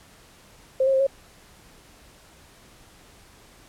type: tone with pitch steps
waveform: sine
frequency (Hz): 526 / 539 / 530 / 546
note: C5 / C#5 / C5 / C#5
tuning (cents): +9 / -49 / +22 / -26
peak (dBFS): -17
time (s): 0.8-1.068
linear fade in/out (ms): 5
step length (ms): 67
effects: pink hiss -52 dBFS RMS until 3.68 s + low-pass 12000 Hz 12 dB/octave